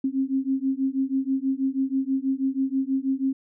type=beating tone pair; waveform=sine; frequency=264.5 / 270.7 Hz; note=C4 / C#4; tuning=+19 / -41 cents; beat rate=6.2 Hz; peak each=-25 dBFS; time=0.04-3.33 s; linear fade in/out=5 ms; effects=none